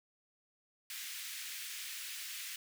pink high-pass noise, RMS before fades -44 dBFS, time 0.9-2.56 s, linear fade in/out 2 ms, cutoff 1900 Hz, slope 24 dB/octave, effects none

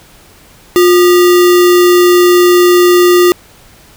sine tone with sample-and-hold, 355.2 Hz, F4, 29 cents sharp, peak -3 dBFS, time 0.76-3.32 s, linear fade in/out 0 ms, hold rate 1575 Hz, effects pink hiss -41 dBFS RMS until 3.96 s

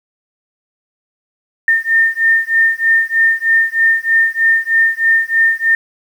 sine beating tone pair, 1812 / 1815.2 Hz, A#6 / A#6, -50 / -47 cents, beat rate 3.2 Hz, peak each -13 dBFS, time 1.68-5.75 s, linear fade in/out 2 ms, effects 7-bit

